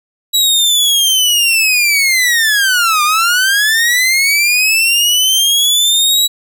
sawtooth linear two-way sweep, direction down then up, 3905 to 1192 to 3905 Hz, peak -6 dBFS, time 0.33-6.28 s, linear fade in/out 20 ms, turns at 3.03 s, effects none

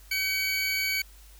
25% pulse tone pair together, 1529.5 / 2261 Hz, G6 / C#7, -43 / +34 cents, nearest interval perfect fifth, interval 677 cents, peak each -34 / -22 dBFS, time 0.11-1.02 s, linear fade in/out 5 ms, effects added 50 Hz sine -49 dBFS peak until 1.39 s + white hiss -56 dBFS RMS until 1.39 s

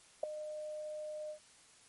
sine tone with ADSR envelope, 610 Hz, D#5, 34 cents flat, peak -25 dBFS, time 0.23-1.39 s, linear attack 6 ms, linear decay 4 ms, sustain -15 dB, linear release 87 ms, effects white hiss -62 dBFS RMS until 1.88 s + MP3 48 kbps

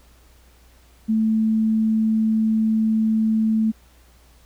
sine tone, 220 Hz, A3, in tune, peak -16 dBFS, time 1.08-3.72 s, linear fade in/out 20 ms, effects added 60 Hz sine -51 dBFS peak until 4.45 s + pink hiss -56 dBFS RMS until 4.45 s

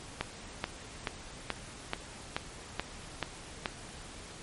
click train, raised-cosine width 0.3 ms, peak -14 dBFS, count 9, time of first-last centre 0.21-3.658 s, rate 2.32 Hz, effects pink hiss -47 dBFS RMS until 4.42 s + MP3 48 kbps

